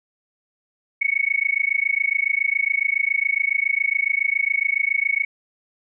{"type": "tone with amplitude modulation", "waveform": "sine", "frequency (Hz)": 2217, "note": "C#7", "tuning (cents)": 0, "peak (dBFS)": -14, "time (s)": [1.01, 5.25], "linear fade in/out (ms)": 10, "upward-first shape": "sine", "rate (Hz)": 27.2, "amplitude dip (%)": 100, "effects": []}